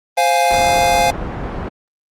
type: chord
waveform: square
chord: F minor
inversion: second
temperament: equal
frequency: 523.3 / 698.5 / 830.6 Hz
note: C5 / F5 / Ab5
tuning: 0 / 0 / 0 cents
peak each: -20 / -15 / -17 dBFS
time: 0.17-1.11 s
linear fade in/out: 10 ms
type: low-pass noise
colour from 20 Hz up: pink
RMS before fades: -25 dBFS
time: 0.5-1.69 s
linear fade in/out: 10 ms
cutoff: 1200 Hz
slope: 12 dB/octave
effects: low-pass 12000 Hz 12 dB/octave + Opus 32 kbps